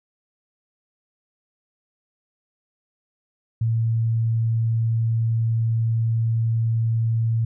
sine tone, 113.8 Hz, A#2, 41 cents flat, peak -18 dBFS, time 3.61-7.45 s, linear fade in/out 5 ms, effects none

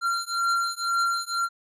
square beating tone pair, 1376 / 1378 Hz, F6 / F6, -26 / -24 cents, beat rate 2 Hz, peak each -27 dBFS, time 0.01-1.49 s, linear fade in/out 50 ms, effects low-pass 9000 Hz 12 dB/octave

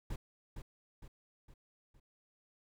brown noise with echo, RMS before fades -39 dBFS, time 0.1-0.16 s, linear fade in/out 5 ms, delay 460 ms, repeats 4, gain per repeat -6 dB, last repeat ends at 2 s, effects none

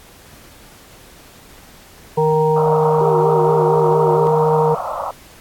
harmonic tone, 155.56 Hz, D#3, in tune, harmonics 1 / 3 / 5 / 6, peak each -19 / -14 / -26 / -19 dBFS, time 2.17-4.75 s, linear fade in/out 10 ms
pink band-pass noise, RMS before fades -24 dBFS, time 2.56-5.11 s, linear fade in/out 5 ms, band 540 to 1300 Hz, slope 96 dB/octave
sine tone with vibrato, 385.3 Hz, G4, 30 cents flat, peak -19 dBFS, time 3.01-4.27 s, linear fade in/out 0 ms, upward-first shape sine, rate 4.3 Hz, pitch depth 110 cents each way
effects pink hiss -44 dBFS RMS until 5.4 s + AAC 64 kbps

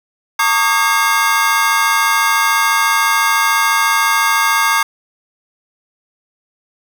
square tone cluster, 910 / 1135 / 1229 / 1621 / 2144 Hz, A#5 / C#6 / D#6 / G#6 / C7, -42 / +41 / -22 / -42 / +42 cents, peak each -19 dBFS, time 0.39-4.83 s, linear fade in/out 5 ms, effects none

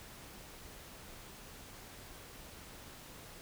silence, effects pink hiss -52 dBFS RMS until 3.41 s

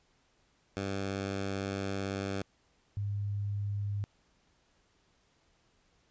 10% pulse / sine tone pair in turn, 97.9 / 101.65 Hz, G2 / G#2, -2 / -37 cents, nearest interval minor second, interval 65 cents, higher second, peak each -25 / -31 dBFS, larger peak first, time 0.77-2.42 / 2.97-4.04 s, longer first, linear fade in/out 0 ms, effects pink hiss -70 dBFS RMS until 6.1 s + resampled to 16000 Hz

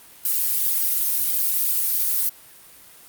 violet noise with flanger, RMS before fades -21 dBFS, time 0.25-2.29 s, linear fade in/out 2 ms, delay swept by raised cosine 1.1 to 6.3 ms, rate 0.96 Hz, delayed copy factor -0.5, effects white hiss -47 dBFS RMS until 3.08 s + Opus 32 kbps

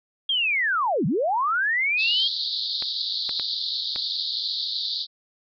sine linear two-way sweep, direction down then up, 3293 to 132.2 to 3293 Hz, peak -20 dBFS, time 0.29-2.28 s, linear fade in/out 5 ms, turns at 1.06 s
pink band-pass noise, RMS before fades -28 dBFS, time 1.97-5.07 s, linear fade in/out 50 ms, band 3600 to 4700 Hz, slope 96 dB/octave
clicks, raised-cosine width 0.3 ms, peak -18 dBFS, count 4, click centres 2.824 / 3.293 / 3.397 / 3.96 s
effects none

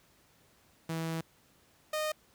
sawtooth tone pair in turn, 163.1 / 615.8 Hz, E3 / D#5, -18 / -18 cents, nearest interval octave + major seventh, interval 2300 cents, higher second, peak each -29 / -27 dBFS, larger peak second, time 0.89-1.21 / 1.93-2.12 s, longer first, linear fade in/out 5 ms, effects pink hiss -65 dBFS RMS until 2.34 s + high-pass 60 Hz 12 dB/octave

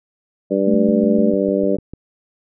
harmonic tone, 98 Hz, G2, in tune, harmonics 2 / 3 / 4 / 5 / 6, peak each -21 / -21 / -21 / -21 / -21 dBFS, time 0.5-1.77 s, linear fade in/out 20 ms
sine tone with vibrato, 219.2 Hz, A3, 6 cents flat, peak -15 dBFS, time 0.67-1.32 s, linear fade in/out 10 ms, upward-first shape triangle, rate 15 Hz, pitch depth 19 cents each way
click train, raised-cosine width 3 ms, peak -19 dBFS, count 9, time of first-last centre 0.74-1.936 s, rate 6.69 Hz
effects none

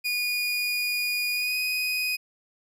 30% pulse tone with pitch glide, 2449 to 2496 Hz, D#7 to D#7, -28 to +5 cents, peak -22 dBFS, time 0.04-2.17 s, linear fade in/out 20 ms, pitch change +33 cents, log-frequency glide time 1.32-1.57 s, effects none

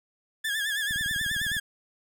30% pulse tone with vibrato, 1700 Hz, G#6, 40 cents sharp, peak -24 dBFS, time 0.44-1.6 s, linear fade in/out 10 ms, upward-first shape sine, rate 9.3 Hz, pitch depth 86 cents each way
click train, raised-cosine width 5 ms, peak -28 dBFS, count 14, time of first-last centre 0.91-1.567 s, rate 19.8 Hz
effects none

